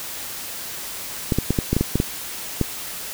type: clicks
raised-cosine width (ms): 3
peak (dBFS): -5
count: 10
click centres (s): 1.322 / 1.386 / 1.506 / 1.588 / 1.73 / 1.766 / 1.81 / 1.956 / 2.001 / 2.613
effects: white hiss -32 dBFS RMS until 3.13 s